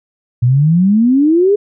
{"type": "exponential sweep", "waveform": "sine", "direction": "up", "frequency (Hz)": [117.2, 422.4], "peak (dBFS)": -7, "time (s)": [0.42, 1.56], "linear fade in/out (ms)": 10, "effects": []}